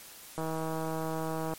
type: click train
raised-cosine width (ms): 1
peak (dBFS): -21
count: 186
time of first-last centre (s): 0.38-1.536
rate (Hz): 160
effects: white hiss -49 dBFS RMS until 1.58 s + MP3 64 kbps